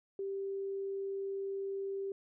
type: tone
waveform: sine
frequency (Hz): 392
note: G4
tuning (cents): 0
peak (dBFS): -35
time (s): 0.19-2.12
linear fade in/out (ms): 2
effects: none